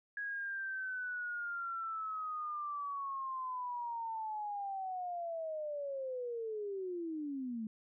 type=linear sweep; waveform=sine; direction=down; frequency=1661.2 to 213.2 Hz; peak=-37 dBFS; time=0.17-7.67 s; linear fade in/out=2 ms; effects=none